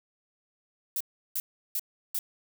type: noise bursts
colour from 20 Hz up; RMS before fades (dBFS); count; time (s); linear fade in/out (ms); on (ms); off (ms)
violet; -30; 4; 0.96-2.19; 2; 45; 350
effects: none